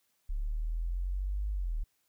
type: linear two-way sweep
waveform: sine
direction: up then down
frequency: 34.65 to 51.5 to 34.65 Hz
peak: -30 dBFS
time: 0.29-1.84 s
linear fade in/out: 10 ms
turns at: 1.5 s
effects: white hiss -75 dBFS RMS until 2.08 s